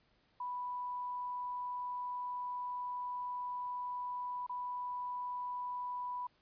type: tone with dropouts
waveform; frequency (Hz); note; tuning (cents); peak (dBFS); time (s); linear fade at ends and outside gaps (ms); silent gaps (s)
sine; 987.8; B5; 0; -37; 0.4-6.27; 5; 4.466-4.494
effects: pink hiss -72 dBFS RMS until 6.41 s + resampled to 11025 Hz